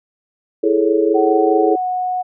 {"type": "chord", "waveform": "sine", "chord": "A major seventh", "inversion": "second", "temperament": "equal", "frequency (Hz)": [329.6, 415.3, 440, 554.4], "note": ["E4", "G#4", "A4", "C#5"], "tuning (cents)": [0, 0, 0, 0], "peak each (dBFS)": [-17, -16, -17, -22], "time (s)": [0.63, 1.76], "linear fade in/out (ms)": 10}
{"type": "tone with pitch glide", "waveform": "sine", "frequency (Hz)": [750, 732.9], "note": ["F#5", "F#5"], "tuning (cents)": [23, -17], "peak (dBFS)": -17, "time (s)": [1.14, 2.23], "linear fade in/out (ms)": 20, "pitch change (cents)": -40, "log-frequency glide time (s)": [1.56, 1.87]}
{"effects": []}